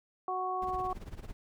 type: harmonic tone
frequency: 370 Hz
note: F#4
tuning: in tune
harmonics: 1 / 2 / 3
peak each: -39 / -34 / -35 dBFS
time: 0.28-0.93 s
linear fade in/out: 2 ms
type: noise with tremolo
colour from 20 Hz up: brown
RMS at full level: -41 dBFS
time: 0.62-1.33 s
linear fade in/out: 0 ms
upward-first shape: sine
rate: 18 Hz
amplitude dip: 80%
effects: none